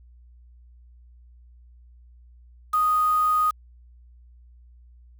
sine tone with quantisation, 1243 Hz, D#6, 2 cents flat, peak -18 dBFS, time 2.73-3.51 s, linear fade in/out 10 ms, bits 6, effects added 60 Hz sine -48 dBFS peak until 5.19 s

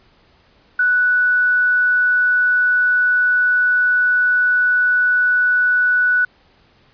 sine tone with quantisation, 1480 Hz, F#6, in tune, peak -12 dBFS, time 0.79-6.25 s, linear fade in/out 5 ms, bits 7, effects pink hiss -54 dBFS RMS until 6.93 s + resampled to 11025 Hz

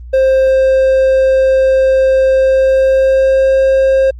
triangle tone with pitch glide, 528 to 533.2 Hz, C5 to C5, +16 to +33 cents, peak -5 dBFS, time 0.13-4.11 s, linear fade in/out 10 ms, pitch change +17 cents, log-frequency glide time 2.32-3.59 s, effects added 60 Hz sine -27 dBFS peak until 4.19 s + Opus 24 kbps

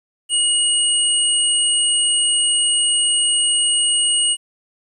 sine tone pair together, 2891 / 8673 Hz, F#7 / C#9, -41 / -39 cents, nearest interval octave + perfect fifth, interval 1902 cents, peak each -17 dBFS, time 0.29-4.37 s, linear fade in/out 50 ms, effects 9-bit

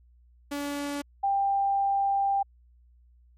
sawtooth / sine tone pair in turn, 286.4 / 792 Hz, D4 / G5, -43 / +18 cents, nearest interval octave + tritone, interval 1761 cents, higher second, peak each -26 / -22 dBFS, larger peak second, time 0.51-1.02 / 1.23-2.43 s, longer second, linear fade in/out 10 ms, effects added 60 Hz sine -55 dBFS peak until 3.37 s + MP3 64 kbps

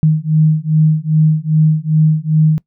sine beating tone pair, 154.6 / 157.1 Hz, D#3 / D#3, -11 / +17 cents, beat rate 2.5 Hz, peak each -12 dBFS, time 0.03-2.58 s, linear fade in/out 0 ms, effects noise-tail reverb RT60 0.1 s tail -22 dB re dry

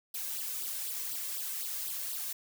blue noise with flanger, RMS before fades -37 dBFS, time 0.14-2.33 s, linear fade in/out 5 ms, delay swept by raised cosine 0.22 to 1.92 ms, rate 4 Hz, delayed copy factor +0.8, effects none

